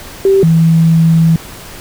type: tone pair in turn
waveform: sine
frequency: 389 / 163.55 Hz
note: G4 / E3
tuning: -13 / -13 cents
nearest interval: octave + minor third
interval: 1500 cents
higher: first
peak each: -5 dBFS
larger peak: neither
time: 0.25-0.43 / 0.43-1.36 s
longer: second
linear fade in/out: 2 ms
effects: pink hiss -31 dBFS RMS until 1.8 s